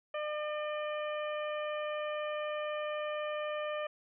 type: harmonic tone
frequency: 602 Hz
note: D5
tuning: 43 cents sharp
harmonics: 1 / 2 / 3 / 4 / 5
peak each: -35 / -41 / -45 / -47 / -49 dBFS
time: 0.14-3.87 s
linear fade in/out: 5 ms
effects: none

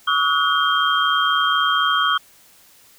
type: tone cluster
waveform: sine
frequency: 1134 / 1278 / 1450 / 3187 Hz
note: C#6 / D#6 / F#6 / G7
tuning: +39 / +46 / -35 / +28 cents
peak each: -21 dBFS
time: 0.07-2.18 s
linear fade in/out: 10 ms
effects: white hiss -51 dBFS RMS until 2.98 s

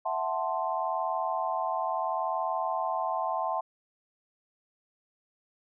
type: chord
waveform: sine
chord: F# half-diminished seventh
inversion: third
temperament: equal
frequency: 659.3 / 740 / 880 / 1046.5 Hz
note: E5 / F#5 / A5 / C6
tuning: 0 / 0 / 0 / 0 cents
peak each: -33 dBFS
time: 0.05-3.61 s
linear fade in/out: 10 ms
effects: none

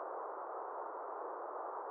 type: band-pass noise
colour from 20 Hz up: white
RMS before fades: -44 dBFS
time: 0-1.9 s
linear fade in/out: 0 ms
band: 370 to 1200 Hz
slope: 48 dB/octave
effects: none

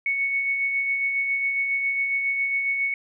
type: tone with tremolo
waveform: sine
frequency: 2217 Hz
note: C#7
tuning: in tune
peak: -20 dBFS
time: 0.06-2.94 s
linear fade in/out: 2 ms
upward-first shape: sine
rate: 7.3 Hz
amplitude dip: 35%
effects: none

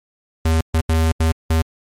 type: tone bursts at uneven times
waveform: square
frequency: 80.7 Hz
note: E2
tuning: 36 cents flat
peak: -14 dBFS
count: 5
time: 0.45-0.61 / 0.74-0.81 / 0.89-1.12 / 1.2-1.32 / 1.5-1.62 s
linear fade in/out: 5 ms
effects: MP3 64 kbps

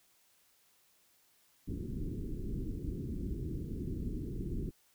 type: low-pass noise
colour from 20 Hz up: pink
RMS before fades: -38 dBFS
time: 1.67-4.71 s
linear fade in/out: 20 ms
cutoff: 380 Hz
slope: 48 dB/octave
effects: white hiss -69 dBFS RMS until 4.94 s

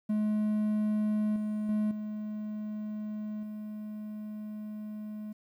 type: tone with level steps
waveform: triangle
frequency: 212.4 Hz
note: G#3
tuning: 39 cents sharp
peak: -24 / -28 / -24 / -32 / -35 dBFS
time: 0.09-5.33 s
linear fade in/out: 10 ms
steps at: 1.36 / 1.69 / 1.91 / 3.43 s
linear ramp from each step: 2 ms
effects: 11-bit

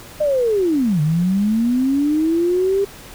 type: linear two-way sweep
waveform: sine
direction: down then up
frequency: 617 to 146.83 to 402.5 Hz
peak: -14 dBFS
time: 0.2-2.85 s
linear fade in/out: 10 ms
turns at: 1.01 s
effects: pink hiss -39 dBFS RMS until 3.14 s

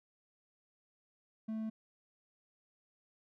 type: tone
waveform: triangle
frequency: 220 Hz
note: A3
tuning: in tune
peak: -34 dBFS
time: 1.48-1.7 s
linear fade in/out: 10 ms
effects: none

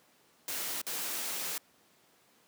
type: noise with dropouts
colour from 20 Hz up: white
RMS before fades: -36 dBFS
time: 0.48-1.58 s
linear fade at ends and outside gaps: 2 ms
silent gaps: 0.816-0.866 s
effects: pink hiss -65 dBFS RMS until 2.47 s + high-pass 200 Hz 12 dB/octave

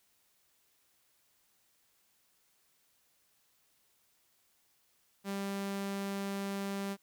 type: tone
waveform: sawtooth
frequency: 197.7 Hz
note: G3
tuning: 15 cents sharp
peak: -31 dBFS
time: 5.24-6.97 s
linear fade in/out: 50 ms
effects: white hiss -72 dBFS RMS until 7.02 s

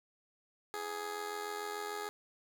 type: tone with amplitude modulation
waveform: 15% pulse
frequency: 416.9 Hz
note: G#4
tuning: 7 cents sharp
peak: -29 dBFS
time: 0.74-2.09 s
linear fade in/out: 0 ms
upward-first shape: sine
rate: 86.8 Hz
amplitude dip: 60%
effects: none

